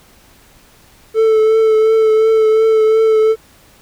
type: tone with vibrato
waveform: triangle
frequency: 440 Hz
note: A4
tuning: in tune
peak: -6 dBFS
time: 1.14-3.36 s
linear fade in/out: 50 ms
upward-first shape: triangle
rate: 2.8 Hz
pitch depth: 24 cents each way
effects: pink hiss -47 dBFS RMS until 3.81 s